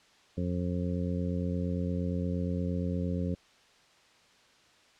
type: harmonic tone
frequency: 88.6 Hz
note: F2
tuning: 25 cents sharp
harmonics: 1 / 2 / 3 / 4 / 5 / 6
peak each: -33 / -32 / -37 / -46 / -41 / -41 dBFS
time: 0.37-3.35 s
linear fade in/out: 10 ms
effects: white hiss -61 dBFS RMS until 4.99 s + low-pass 5000 Hz 12 dB/octave